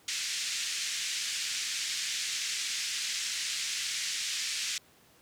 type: band-pass noise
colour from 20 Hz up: white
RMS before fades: -34 dBFS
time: 0.08-4.78 s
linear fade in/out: 2 ms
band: 1900 to 7100 Hz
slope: 24 dB/octave
effects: pink hiss -61 dBFS RMS until 5.21 s + high-pass 100 Hz 12 dB/octave